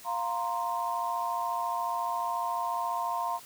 sine chord, F suspended fourth, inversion none, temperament equal, 698.5 / 932.3 / 1046.5 Hz, F5 / Bb5 / C6, 0 / 0 / 0 cents, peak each -34 / -32 / -33 dBFS, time 0.04-3.4 s, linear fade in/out 50 ms, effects white hiss -50 dBFS RMS until 3.45 s

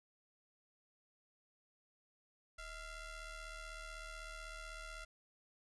sawtooth ring-modulated tone, 677 Hz, E5, 46 cents sharp, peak -40 dBFS, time 2.58-5.05 s, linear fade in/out 10 ms, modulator 715 Hz, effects resampled to 24000 Hz

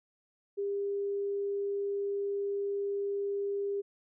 sine tone, 401.1 Hz, G4, 40 cents sharp, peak -30 dBFS, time 0.57-3.82 s, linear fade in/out 20 ms, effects none

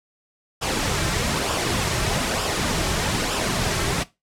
pink noise with flanger, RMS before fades -23 dBFS, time 0.61-4.04 s, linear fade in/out 20 ms, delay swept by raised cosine 0.47 to 4.17 ms, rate 1.1 Hz, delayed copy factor -0.5, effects noise-tail reverb RT60 0.2 s tail -17 dB re dry + low-pass 9000 Hz 12 dB/octave

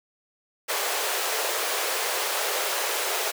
pink high-pass noise, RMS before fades -27 dBFS, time 0.68-3.32 s, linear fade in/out 20 ms, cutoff 400 Hz, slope 48 dB/octave, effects none

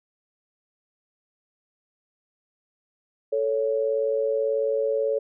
sine tone pair together, 440 / 558.3 Hz, A4 / C#5, 0 / +12 cents, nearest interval major third, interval 412 cents, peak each -24 dBFS, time 3.32-5.19 s, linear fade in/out 10 ms, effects none

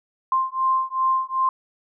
sine beating tone pair, 1048 / 1050.6 Hz, C6 / C6, +2 / +7 cents, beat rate 2.6 Hz, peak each -22 dBFS, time 0.32-1.49 s, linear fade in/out 2 ms, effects none

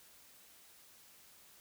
silence, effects white hiss -61 dBFS RMS until 1.6 s

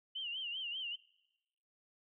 sine tone with vibrato, 2960 Hz, F#7, in tune, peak -38 dBFS, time 0.15-0.96 s, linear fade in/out 10 ms, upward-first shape sine, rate 5.1 Hz, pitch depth 120 cents each way, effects noise-tail reverb RT60 1.0 s tail -23 dB re dry

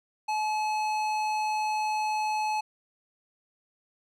sine tone with tanh clipping, 857 Hz, A5, 46 cents flat, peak -28 dBFS, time 0.28-2.61 s, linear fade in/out 10 ms, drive 16 dB, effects none

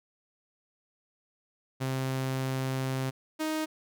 sawtooth tone pair in turn, 131.9 / 312.4 Hz, C3 / D#4, +14 / +7 cents, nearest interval octave + minor third, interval 1493 cents, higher second, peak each -25 dBFS, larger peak neither, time 1.8-3.11 / 3.39-3.66 s, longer first, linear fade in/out 20 ms, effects none

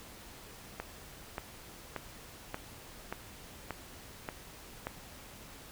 click train, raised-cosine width 0.5 ms, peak -21 dBFS, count 8, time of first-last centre 0.8-4.87 s, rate 1.72 Hz, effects pink hiss -51 dBFS RMS until 5.71 s

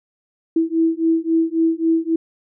sine beating tone pair, 325.2 / 328.9 Hz, E4 / E4, -23 / -4 cents, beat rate 3.7 Hz, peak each -18 dBFS, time 0.56-2.16 s, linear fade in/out 5 ms, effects none

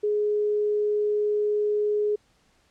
sine tone, 418.4 Hz, G#4, 13 cents sharp, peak -21 dBFS, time 0.03-2.16 s, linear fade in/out 10 ms, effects pink hiss -64 dBFS RMS until 2.7 s + low-pass 8000 Hz 12 dB/octave

